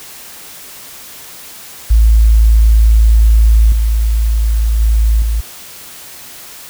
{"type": "tone with level steps", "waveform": "sine", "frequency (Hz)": 55, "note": "A1", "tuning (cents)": 0, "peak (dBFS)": [-4, -9, -7, -11], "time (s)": [1.9, 5.41], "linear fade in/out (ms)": 10, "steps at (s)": [3.72, 4.8, 5.22], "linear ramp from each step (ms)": 2, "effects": ["white hiss -33 dBFS RMS until 6.69 s"]}